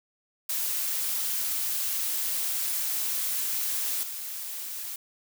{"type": "noise with level steps", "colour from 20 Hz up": "blue", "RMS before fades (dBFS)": [-29, -36], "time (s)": [0.49, 4.96], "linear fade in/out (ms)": 5, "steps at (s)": 4.03, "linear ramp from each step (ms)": 2, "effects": []}